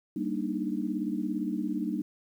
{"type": "chord", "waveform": "sine", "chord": "Eb major seventh", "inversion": "first", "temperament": "equal", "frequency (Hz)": [196, 233.1, 293.7, 311.1], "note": ["G3", "Bb3", "D4", "Eb4"], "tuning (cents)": [0, 0, 0, 0], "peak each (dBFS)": -34, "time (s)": [0.16, 2.02], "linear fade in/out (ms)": 5, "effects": ["10-bit"]}